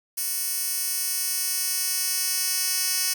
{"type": "tone with high-pass filter sweep", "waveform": "10% pulse", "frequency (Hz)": 370, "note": "F#4", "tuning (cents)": 0, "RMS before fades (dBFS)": -26, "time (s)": [0.17, 3.14], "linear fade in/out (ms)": 10, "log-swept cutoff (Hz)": [9100, 5500], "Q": 0.75, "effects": []}